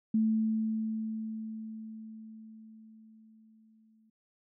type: tone with exponential decay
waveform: sine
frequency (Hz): 220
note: A3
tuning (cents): 0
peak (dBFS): -23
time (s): 0.14-4.1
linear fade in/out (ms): 5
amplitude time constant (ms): 860
effects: none